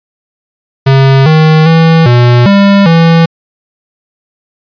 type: tone with pitch steps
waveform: square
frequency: 135 / 156.9 / 163.3 / 121.4 / 199.2 / 165.6 Hz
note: C#3 / D#3 / E3 / B2 / G3 / E3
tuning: -45 / +15 / -16 / -29 / +28 / +8 cents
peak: -3 dBFS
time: 0.86-3.26 s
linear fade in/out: 10 ms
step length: 400 ms
effects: resampled to 11025 Hz